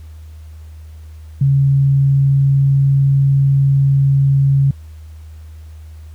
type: tone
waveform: sine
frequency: 137.8 Hz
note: C#3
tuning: 10 cents flat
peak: -9 dBFS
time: 1.41-4.71 s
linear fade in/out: 5 ms
effects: added 78 Hz sine -32 dBFS peak until 6.14 s + pink hiss -53 dBFS RMS until 6.14 s